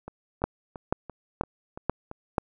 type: two click trains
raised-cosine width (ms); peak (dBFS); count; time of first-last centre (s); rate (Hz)
1; -9 / -24; 5 / 7; 0.44-2.382 / 0.08-2.114; 2.06 / 2.95
effects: none